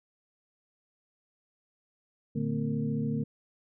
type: tone cluster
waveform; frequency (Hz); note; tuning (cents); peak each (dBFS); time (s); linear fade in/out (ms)
sine; 114.6 / 147.5 / 223.5 / 257.2 / 459.9; A#2 / D3 / A3 / C4 / A#4; -29 / +8 / +27 / -30 / -23; -39 / -32 / -31 / -36 / -40; 2.35-3.24; 10
effects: none